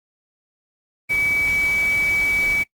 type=tone in noise; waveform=sine; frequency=2285 Hz; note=D7; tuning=48 cents flat; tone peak=-17 dBFS; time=1.09-2.64 s; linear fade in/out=20 ms; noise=pink; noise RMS=-33 dBFS; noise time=1.09-2.64 s; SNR=+13 dB; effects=noise-tail reverb RT60 0.1 s tail -20 dB re dry + Opus 24 kbps